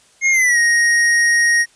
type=tone with pitch glide; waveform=square; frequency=2140 to 1873.8 Hz; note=C7 to A#6; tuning=+38 to +8 cents; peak=-12 dBFS; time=0.21-1.66 s; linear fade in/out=50 ms; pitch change=-230 cents; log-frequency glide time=0.31-0.58 s; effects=white hiss -52 dBFS RMS until 1.75 s + resampled to 22050 Hz